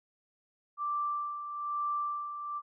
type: tone with tremolo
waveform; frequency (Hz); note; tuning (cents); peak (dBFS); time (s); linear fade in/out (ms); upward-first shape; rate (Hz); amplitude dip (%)
sine; 1174.7; D6; 0; -29; 0.77-2.62; 50; sine; 1.1; 60
effects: none